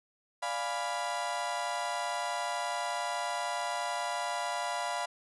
35% pulse chord, D diminished seventh, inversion none, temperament equal, 587.3 / 698.5 / 830.6 / 987.8 Hz, D5 / F5 / Ab5 / Cb6, 0 / 0 / 0 / 0 cents, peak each -39 / -34 / -39 / -34 dBFS, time 0.42-5.06 s, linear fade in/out 10 ms, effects resampled to 24000 Hz

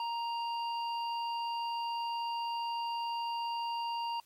harmonic tone, 934 Hz, A#5, 3 cents sharp, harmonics 1 / 3 / 5, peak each -33 / -43 / -47 dBFS, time 0-4.2 s, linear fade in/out 2 ms, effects white hiss -66 dBFS RMS until 4.25 s + MP3 64 kbps

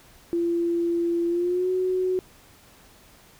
sine tone with pitch glide, 341.1 to 369.8 Hz, F4 to F#4, -41 to -1 cents, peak -21 dBFS, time 0.33-2.19 s, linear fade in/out 0 ms, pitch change +140 cents, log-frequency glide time 1.28-1.7 s, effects pink hiss -53 dBFS RMS until 3.39 s

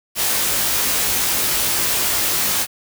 white noise with comb filter, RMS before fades -19 dBFS, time 0.15-2.67 s, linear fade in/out 50 ms, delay 19 ms, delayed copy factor +0.9, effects none

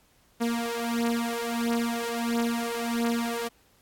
sawtooth beating tone pair, 233.1 / 234.6 Hz, A#3 / A#3, 0 / +11 cents, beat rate 1.5 Hz, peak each -25 dBFS, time 0.4-3.49 s, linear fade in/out 20 ms, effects pink hiss -63 dBFS RMS until 3.81 s + AAC 64 kbps

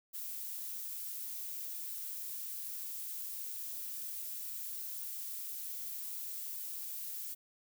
violet noise, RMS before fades -42 dBFS, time 0.13-7.35 s, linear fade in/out 20 ms, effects none

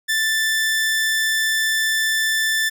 sawtooth tone, 1765 Hz, A6, 5 cents sharp, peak -14 dBFS, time 0.08-2.7 s, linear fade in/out 20 ms, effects none

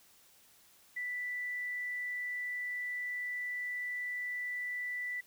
sine tone, 1975.5 Hz, B6, in tune, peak -35 dBFS, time 0.96-5.21 s, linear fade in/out 10 ms, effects white hiss -63 dBFS RMS until 5.26 s

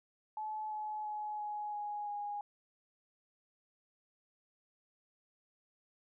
sine tone with pitch steps, 860 / 852.6 / 845.2 / 837.9 / 830.7 / 823.5 Hz, A5 / G#5 / G#5 / G#5 / G#5 / G#5, -40 / +45 / +30 / +15 / 0 / -15 cents, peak -37 dBFS, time 0.37-2.41 s, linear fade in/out 2 ms, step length 340 ms, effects none

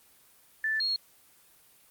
sine tone pair in turn, 1759 / 4274 Hz, A6 / C8, -1 / +36 cents, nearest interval octave + minor third, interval 1537 cents, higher second, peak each -26 dBFS, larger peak neither, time 0.64-0.8 / 0.8-0.96 s, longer neither, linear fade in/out 2 ms, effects white hiss -60 dBFS RMS until 1.9 s + Opus 24 kbps

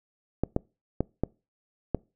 clicks, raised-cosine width 2 ms, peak -11 dBFS, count 5, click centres 0.436 / 0.564 / 1.006 / 1.236 / 1.947 s, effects noise-tail reverb RT60 0.3 s tail -25 dB re dry

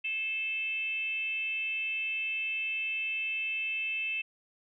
sine tone with frequency modulation, 2630 Hz, E7, 5 cents flat, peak -30 dBFS, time 0.04-4.22 s, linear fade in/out 10 ms, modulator 470 Hz, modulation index 0.46, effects none

